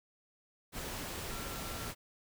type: tone in noise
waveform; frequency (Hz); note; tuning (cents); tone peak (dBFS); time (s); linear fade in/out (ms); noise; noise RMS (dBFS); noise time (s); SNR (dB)
sine; 1358; F6; -49; -50; 1.27-1.93; 50; pink; -41; 0.72-1.95; -12
effects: none